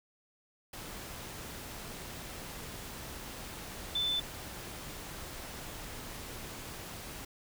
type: tone in noise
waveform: sine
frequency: 3520 Hz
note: A7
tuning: in tune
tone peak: -29 dBFS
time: 3.95-4.2 s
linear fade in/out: 5 ms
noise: pink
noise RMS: -44 dBFS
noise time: 0.73-7.25 s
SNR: +12 dB
effects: none